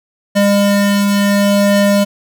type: tone pair together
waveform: square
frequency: 201.9 / 605 Hz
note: G#3 / D#5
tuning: -49 / -49 cents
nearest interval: octave + perfect fifth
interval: 1900 cents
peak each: -11 / -17 dBFS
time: 0.35-2.05 s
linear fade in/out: 20 ms
effects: none